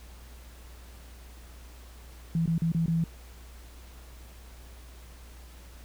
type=tone with dropouts; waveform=sine; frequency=165.1 Hz; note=E3; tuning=3 cents sharp; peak=-23 dBFS; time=2.35-3.04 s; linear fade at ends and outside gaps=2 ms; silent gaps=2.459-2.476 / 2.58-2.619 / 2.719-2.747 / 2.86-2.88 s; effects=added 60 Hz sine -46 dBFS peak until 5.84 s + pink hiss -54 dBFS RMS until 5.84 s

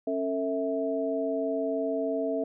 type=tone cluster; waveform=sine; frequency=273.3 / 450.1 / 653 Hz; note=C#4 / A4 / E5; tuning=-24 / +39 / -17 cents; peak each=-31 / -31 / -30 dBFS; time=0.07-2.44 s; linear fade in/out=5 ms; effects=none

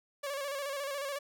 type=tone with vibrato; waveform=sawtooth; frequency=560 Hz; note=C#5; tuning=18 cents sharp; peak=-31 dBFS; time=0.23-1.19 s; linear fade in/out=10 ms; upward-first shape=square; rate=14 Hz; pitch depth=50 cents each way; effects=none

